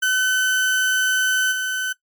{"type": "tone with level steps", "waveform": "35% pulse", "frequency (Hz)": 1517, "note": "F#6", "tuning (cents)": 43, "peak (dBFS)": [-15, -20], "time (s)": [0.02, 1.93], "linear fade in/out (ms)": 10, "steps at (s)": 1.51, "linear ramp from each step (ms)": 20, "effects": ["noise-tail reverb RT60 0.1 s tail -17 dB re dry", "MP3 96 kbps"]}